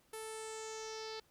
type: tone with low-pass filter sweep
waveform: sawtooth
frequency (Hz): 440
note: A4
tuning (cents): 0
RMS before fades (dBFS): -45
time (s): 0.13-1.2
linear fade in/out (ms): 5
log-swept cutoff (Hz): 11000 to 4500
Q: 4.5
effects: pink hiss -71 dBFS RMS until 1.3 s